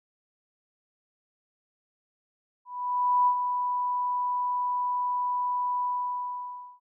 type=tone with ADSR envelope; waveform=sine; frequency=987.8 Hz; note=B5; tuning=in tune; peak=-18 dBFS; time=2.65-6.8 s; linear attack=620 ms; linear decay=74 ms; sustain=-7 dB; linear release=960 ms; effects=none